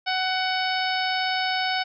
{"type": "harmonic tone", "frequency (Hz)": 747, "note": "F#5", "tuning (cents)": 16, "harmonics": [1, 2, 3, 4, 5, 6, 7], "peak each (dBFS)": [-26, -29, -31, -32, -33, -34, -34], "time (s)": [0.06, 1.84], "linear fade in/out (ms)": 20, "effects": []}